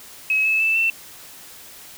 sine tone with pitch steps, 2563 / 2602 / 2641 / 2681 Hz, E7 / E7 / E7 / E7, -49 / -23 / +3 / +29 cents, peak -16 dBFS, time 0.3-0.9 s, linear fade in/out 2 ms, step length 150 ms, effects white hiss -42 dBFS RMS until 1.97 s

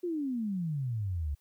sine exponential sweep, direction down, 365.8 to 68.6 Hz, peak -30 dBFS, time 0.03-1.35 s, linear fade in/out 10 ms, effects white hiss -73 dBFS RMS until 1.4 s

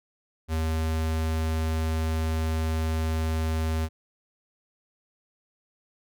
square tone, 79.9 Hz, D#2, 47 cents sharp, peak -25 dBFS, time 0.48-3.89 s, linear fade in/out 50 ms, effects none

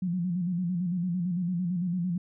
sine tone with vibrato, 177.4 Hz, F3, 27 cents sharp, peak -26 dBFS, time 0.02-2.18 s, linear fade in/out 5 ms, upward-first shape square, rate 8.9 Hz, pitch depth 69 cents each way, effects none

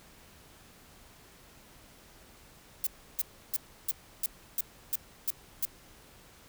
violet noise bursts, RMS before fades -29 dBFS, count 9, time 2.84-5.652 s, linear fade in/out 2 ms, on 28 ms, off 320 ms, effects pink hiss -56 dBFS RMS until 6.48 s

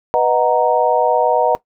sine chord, B major seventh, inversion none, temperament equal, 493.9 / 622.3 / 740 / 932.3 Hz, B4 / D#5 / F#5 / A#5, 0 / 0 / 0 / 0 cents, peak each -17 dBFS, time 0.14-1.55 s, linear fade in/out 0 ms, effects noise-tail reverb RT60 0.1 s tail -18 dB re dry

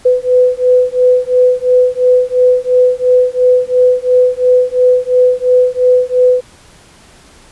sine beating tone pair, 500 / 502.9 Hz, B4 / B4, +21 / +31 cents, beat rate 2.9 Hz, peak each -10 dBFS, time 0.05-6.41 s, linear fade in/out 10 ms, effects pink hiss -42 dBFS RMS until 7.51 s + resampled to 24000 Hz

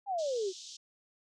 sine exponential sweep, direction down, 828 to 358 Hz, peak -30 dBFS, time 0.06-0.53 s, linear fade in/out 50 ms
white band-pass noise, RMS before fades -48 dBFS, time 0.18-0.77 s, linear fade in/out 10 ms, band 3200 to 6900 Hz, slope 48 dB/octave
effects none

